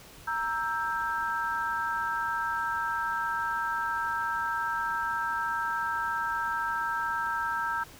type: chord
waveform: sine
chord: E diminished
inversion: second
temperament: equal with one note detuned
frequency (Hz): 932.3 / 1318.5 / 1581.6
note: Bb5 / E6 / G6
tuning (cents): 0 / 0 / +15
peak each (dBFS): -32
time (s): 0.27-7.84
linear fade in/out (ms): 10
effects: pink hiss -50 dBFS RMS until 7.99 s